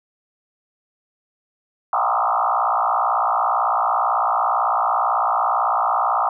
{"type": "tone with frequency modulation", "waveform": "sine", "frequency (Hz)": 999, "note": "B5", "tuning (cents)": 20, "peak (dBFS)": -16, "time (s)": [1.93, 6.29], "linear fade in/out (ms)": 2, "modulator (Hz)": 58, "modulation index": 5.2, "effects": []}